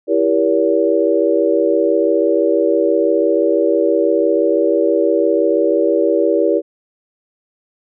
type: chord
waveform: sine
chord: E diminished seventh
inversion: none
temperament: just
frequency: 329.6 / 395.6 / 474.7 / 569.6 Hz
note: E4 / G4 / Bb4 / Db5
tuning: 0 / +16 / +31 / +47 cents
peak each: -17 dBFS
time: 0.07-6.62 s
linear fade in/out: 50 ms
effects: none